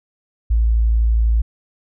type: tone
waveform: sine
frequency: 56.1 Hz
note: A1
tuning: 34 cents sharp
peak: -12 dBFS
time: 0.5-1.42 s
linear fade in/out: 10 ms
effects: none